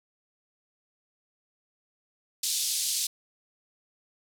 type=band-pass noise; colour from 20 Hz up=pink; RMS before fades=-29 dBFS; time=2.43-3.07 s; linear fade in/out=5 ms; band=3900 to 12000 Hz; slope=24 dB/octave; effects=none